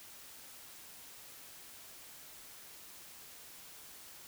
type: silence
effects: white hiss -53 dBFS RMS until 4.27 s